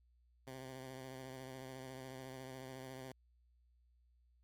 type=tone with vibrato; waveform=10% pulse; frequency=130.81 Hz; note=C3; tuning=in tune; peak=-39 dBFS; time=0.47-3.12 s; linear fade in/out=2 ms; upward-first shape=triangle; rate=14 Hz; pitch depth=39 cents each way; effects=added 60 Hz sine -68 dBFS peak until 4.43 s + MP3 96 kbps